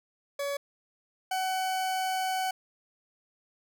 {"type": "tone pair in turn", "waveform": "40% pulse", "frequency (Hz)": [565, 752.1], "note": ["C#5", "F#5"], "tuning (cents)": [33, 28], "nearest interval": "perfect fourth", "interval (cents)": 495, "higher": "second", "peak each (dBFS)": [-29, -27], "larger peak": "second", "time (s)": [[0.39, 0.57], [1.31, 2.51]], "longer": "second", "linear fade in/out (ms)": 5, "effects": []}